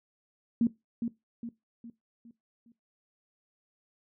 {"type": "tone with echo", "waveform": "sine", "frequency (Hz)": 233.1, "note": "A#3", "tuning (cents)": 0, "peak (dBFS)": -21, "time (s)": [0.61, 0.67], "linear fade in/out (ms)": 2, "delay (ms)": 410, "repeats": 5, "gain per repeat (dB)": -7, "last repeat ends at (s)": 2.72, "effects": ["noise-tail reverb RT60 0.2 s tail -19 dB re dry"]}